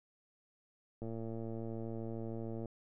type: click train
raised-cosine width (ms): 2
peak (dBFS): -30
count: 186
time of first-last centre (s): 1.02-2.657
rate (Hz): 113
effects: none